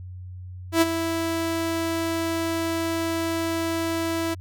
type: tone with ADSR envelope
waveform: sawtooth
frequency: 329.6 Hz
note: E4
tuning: in tune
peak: -10 dBFS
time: 0.72-4.35 s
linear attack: 95 ms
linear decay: 28 ms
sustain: -10 dB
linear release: 18 ms
effects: added 91 Hz sine -35 dBFS peak until 4.4 s